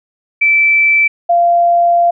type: tone pair in turn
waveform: sine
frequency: 2324 / 690.9 Hz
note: D7 / F5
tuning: -19 / -19 cents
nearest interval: octave + major sixth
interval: 2100 cents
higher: first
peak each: -7 dBFS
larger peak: neither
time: 0.41-1.08 / 1.29-2.11 s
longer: second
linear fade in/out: 10 ms
effects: none